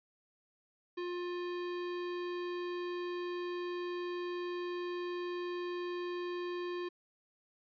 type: tone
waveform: square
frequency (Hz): 353.8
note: F4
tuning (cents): +23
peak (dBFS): -37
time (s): 0.97-6.89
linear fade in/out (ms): 10
effects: resampled to 11025 Hz